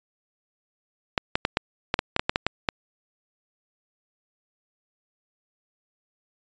clicks, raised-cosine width 0.3 ms, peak -5 dBFS, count 12, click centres 1.178 / 1.355 / 1.451 / 1.571 / 1.941 / 1.991 / 2.164 / 2.195 / 2.295 / 2.359 / 2.466 / 2.688 s, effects resampled to 16000 Hz

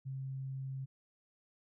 sine tone, 133.7 Hz, C3, 38 cents sharp, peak -38 dBFS, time 0.05-0.86 s, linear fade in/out 20 ms, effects none

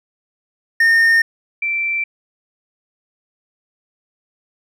triangle / sine tone pair in turn, 1828 / 2342 Hz, A#6 / D7, -34 / -5 cents, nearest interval major third, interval 429 cents, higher second, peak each -8 / -17 dBFS, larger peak first, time 0.8-1.22 / 1.62-2.04 s, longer neither, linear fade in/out 5 ms, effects none

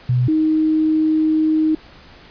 sine tone pair in turn, 124.6 / 313.1 Hz, B2 / D#4, +16 / +11 cents, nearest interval octave + major third, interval 1595 cents, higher second, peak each -13 dBFS, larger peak neither, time 0.09-0.28 / 0.28-1.75 s, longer second, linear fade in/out 5 ms, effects pink hiss -44 dBFS RMS until 2.3 s + resampled to 11025 Hz

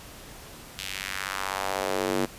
square tone with high-pass filter sweep, 48.08 Hz, G1, 33 cents flat, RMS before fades -30 dBFS, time 0.78-2.26 s, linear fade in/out 10 ms, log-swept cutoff 3100 to 280 Hz, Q 1.6, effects pink hiss -45 dBFS RMS until 2.38 s + resampled to 32000 Hz

